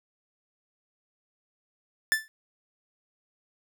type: tone with exponential decay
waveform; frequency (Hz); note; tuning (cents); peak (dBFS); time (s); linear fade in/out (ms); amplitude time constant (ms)
45% pulse; 1758; A6; -2; -17; 2.12-2.28; 0; 34
effects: none